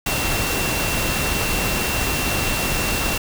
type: tone in noise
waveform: sine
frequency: 2719 Hz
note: F7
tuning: 47 cents flat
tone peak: -27 dBFS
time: 0.06-3.18 s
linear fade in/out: 5 ms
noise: pink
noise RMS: -22 dBFS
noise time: 0.06-3.18 s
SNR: -8 dB
effects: none